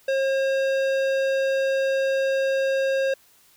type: tone with tanh clipping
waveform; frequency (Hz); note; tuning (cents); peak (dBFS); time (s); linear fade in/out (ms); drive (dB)
sine; 538; C5; +48; -22; 0.08-3.14; 5; 16
effects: white hiss -57 dBFS RMS until 3.56 s